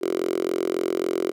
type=tone with high-pass filter; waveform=5% pulse; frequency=43.65 Hz; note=F1; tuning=in tune; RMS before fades=-25 dBFS; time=0.01-1.32 s; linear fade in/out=20 ms; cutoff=370 Hz; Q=6.1; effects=none